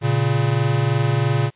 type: tone pair together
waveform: square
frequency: 116.25 / 139.3 Hz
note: A#2 / C#3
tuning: -4 / +9 cents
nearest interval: minor third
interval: 313 cents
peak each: -20 dBFS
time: 0.01-1.51 s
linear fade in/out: 50 ms
effects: white hiss -59 dBFS RMS until 1.55 s + resampled to 8000 Hz